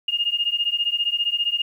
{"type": "beating tone pair", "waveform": "sine", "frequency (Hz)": [2831, 2846], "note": ["F7", "F7"], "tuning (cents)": [23, 32], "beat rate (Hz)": 15, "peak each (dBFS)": -23, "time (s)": [0.08, 1.62], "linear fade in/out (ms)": 5, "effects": ["9-bit"]}